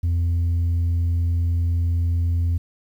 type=tone; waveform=sine; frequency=85.2 Hz; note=F2; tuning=42 cents flat; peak=-15 dBFS; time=0.03-2.58 s; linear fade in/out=10 ms; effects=tanh soft clip ceiling -17 dBFS + 9-bit